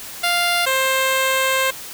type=tone pair in turn; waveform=10% pulse; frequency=698.5 / 528 Hz; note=F5 / C5; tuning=0 / +16 cents; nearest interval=perfect fourth; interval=484 cents; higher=first; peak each=-8 dBFS; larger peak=neither; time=0.23-0.66 / 0.66-1.71 s; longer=second; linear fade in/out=10 ms; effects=white hiss -34 dBFS RMS until 1.93 s